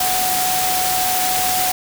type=tone in noise; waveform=sine; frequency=740 Hz; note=F#5; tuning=in tune; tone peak=-20 dBFS; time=0-1.72 s; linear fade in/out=5 ms; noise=white; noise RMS=-20 dBFS; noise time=0-1.72 s; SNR=-3 dB; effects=none